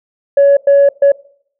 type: tone bursts at uneven times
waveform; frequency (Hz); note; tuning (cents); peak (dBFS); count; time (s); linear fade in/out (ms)
sine; 562; C#5; +24; -3; 3; 0.37-0.57 / 0.67-0.89 / 1.02-1.12; 5
effects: noise-tail reverb RT60 0.6 s tail -22 dB re dry + tanh soft clip ceiling -2 dBFS